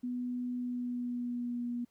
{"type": "tone with pitch glide", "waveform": "sine", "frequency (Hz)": [246.9, 240.8], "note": ["B3", "B3"], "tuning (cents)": [0, -44], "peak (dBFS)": -33, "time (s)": [0.03, 1.85], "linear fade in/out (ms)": 10, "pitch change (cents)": -44, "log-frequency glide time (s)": [0.56, 1.66], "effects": ["pink hiss -75 dBFS RMS until 1.9 s"]}